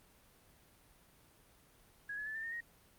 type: tone with pitch steps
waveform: sine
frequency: 1661.2 / 1702 / 1743.8 / 1786.6 / 1830.5 / 1875.4 Hz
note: G#6 / G#6 / A6 / A6 / A#6 / A#6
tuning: 0 / +42 / -16 / +26 / -32 / +10 cents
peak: -39 dBFS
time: 2.09-2.606 s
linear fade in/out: 5 ms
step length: 86 ms
effects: pink hiss -65 dBFS RMS until 2.98 s + Opus 32 kbps